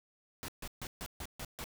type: noise bursts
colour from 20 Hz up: pink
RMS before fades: -42 dBFS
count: 7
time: 0.43-1.641 s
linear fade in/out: 0 ms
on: 53 ms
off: 140 ms
effects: none